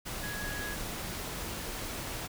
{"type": "tone in noise", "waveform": "sine", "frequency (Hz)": 1667, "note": "G#6", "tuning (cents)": 6, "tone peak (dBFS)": -39, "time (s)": [0.22, 0.76], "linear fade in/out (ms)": 20, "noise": "pink", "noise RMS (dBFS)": -38, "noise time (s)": [0.05, 2.28], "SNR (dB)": -4, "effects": []}